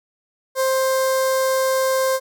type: tone with notch filter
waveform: sawtooth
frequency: 526 Hz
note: C5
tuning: 9 cents sharp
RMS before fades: -19 dBFS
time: 0.55-2.2 s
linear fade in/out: 50 ms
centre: 2700 Hz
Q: 0.97
effects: none